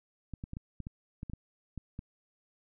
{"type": "clicks", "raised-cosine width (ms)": 5, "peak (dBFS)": -27, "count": 11, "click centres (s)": [0.337, 0.439, 0.534, 0.569, 0.803, 0.869, 1.231, 1.298, 1.335, 1.777, 1.991], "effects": []}